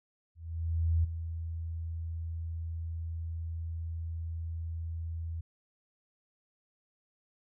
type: tone with ADSR envelope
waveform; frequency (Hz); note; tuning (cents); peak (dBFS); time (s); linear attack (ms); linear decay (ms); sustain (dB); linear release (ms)
sine; 82.41; E2; 0; -23; 0.35-5.41; 690; 11; -11; 6
effects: none